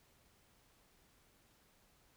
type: silence
effects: pink hiss -70 dBFS RMS until 2.16 s